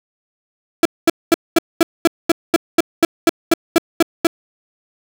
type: tone bursts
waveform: 35% pulse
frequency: 333.5 Hz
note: E4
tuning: 20 cents sharp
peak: -6 dBFS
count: 15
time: 0.83-4.27 s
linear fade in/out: 2 ms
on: 24 ms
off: 220 ms
effects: none